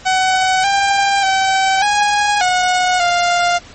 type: tone with pitch steps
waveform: sawtooth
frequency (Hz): 751 / 795 / 768 / 826 / 730 / 700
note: F#5 / G5 / G5 / G#5 / F#5 / F5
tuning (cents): +26 / +24 / -36 / -10 / -24 / +4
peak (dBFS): -8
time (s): 0.05-3.59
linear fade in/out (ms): 20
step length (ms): 590
effects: pink hiss -39 dBFS RMS until 3.74 s + MP3 32 kbps